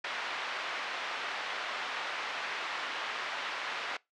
pink band-pass noise, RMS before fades -37 dBFS, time 0.04-3.97 s, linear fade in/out 5 ms, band 1000 to 3000 Hz, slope 12 dB/octave, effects noise-tail reverb RT60 0.2 s tail -23 dB re dry + low-pass 6000 Hz 12 dB/octave

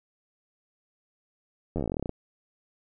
slowing click train, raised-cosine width 2 ms, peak -17 dBFS, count 17, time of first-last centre 1.76-2.094 s, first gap 11 ms, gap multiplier 1.08, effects none

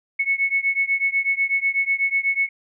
sine beating tone pair, 2200 / 2208.1 Hz, C#7 / C#7, -14 / -7 cents, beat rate 8.1 Hz, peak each -21 / -22 dBFS, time 0.19-2.49 s, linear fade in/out 10 ms, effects none

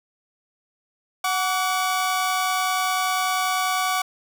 sawtooth tone pair together, 740 / 1145.1 Hz, F#5 / D6, 0 / -44 cents, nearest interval minor sixth, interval 756 cents, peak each -20 dBFS, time 1.24-4.02 s, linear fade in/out 5 ms, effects none

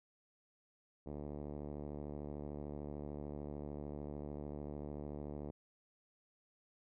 5% pulse tone with low-pass filter, 73.42 Hz, D2, in tune, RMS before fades -45 dBFS, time 1.06-5.51 s, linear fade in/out 5 ms, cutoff 440 Hz, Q 0.71, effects none

